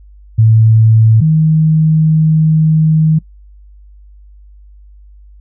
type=tone pair in turn; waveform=sine; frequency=111.2 / 157.26 Hz; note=A2 / D#3; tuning=+19 / +19 cents; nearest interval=tritone; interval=600 cents; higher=second; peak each=-4 / -6 dBFS; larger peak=first; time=0.38-1.21 / 1.21-3.19 s; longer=second; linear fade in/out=10 ms; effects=noise-tail reverb RT60 0.1 s tail -23 dB re dry + added 50 Hz sine -36 dBFS peak until 5.4 s